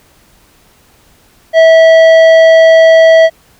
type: tone with tanh clipping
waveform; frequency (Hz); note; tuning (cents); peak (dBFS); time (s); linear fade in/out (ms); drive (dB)
sine; 650; E5; -24; -3; 1.53-3.3; 50; 11
effects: pink hiss -47 dBFS RMS until 3.59 s